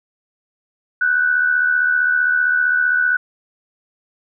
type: tone pair together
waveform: sine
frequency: 1480 / 1555.4 Hz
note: F#6 / G6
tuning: 0 / -14 cents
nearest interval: minor second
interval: 86 cents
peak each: -14 / -22 dBFS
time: 1.01-3.17 s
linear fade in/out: 5 ms
effects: none